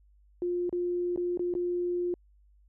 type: tone with dropouts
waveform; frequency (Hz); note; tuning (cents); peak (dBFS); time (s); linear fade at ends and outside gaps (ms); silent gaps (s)
sine; 353.1; F4; +19; -27; 0.42-2.14; 1; 0.694-0.727 / 1.161-1.175 / 1.374-1.394 / 1.539-1.551
effects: added 50 Hz sine -58 dBFS peak until 2.68 s